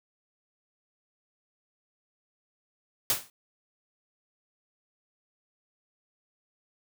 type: noise with exponential decay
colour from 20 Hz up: white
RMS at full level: -22 dBFS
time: 3.1-3.3 s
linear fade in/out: 1 ms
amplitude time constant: 42 ms
effects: none